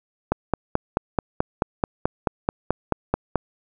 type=click train; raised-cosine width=1 ms; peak=-5 dBFS; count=15; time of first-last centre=0.32-3.357 s; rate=4.61 Hz; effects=none